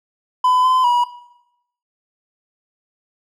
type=tone with pitch steps; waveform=triangle; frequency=1007 / 1023 / 968 Hz; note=B5 / C6 / B5; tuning=+33 / -39 / -35 cents; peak=-10 dBFS; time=0.44-1.04 s; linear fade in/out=5 ms; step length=200 ms; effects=noise-tail reverb RT60 0.8 s tail -17 dB re dry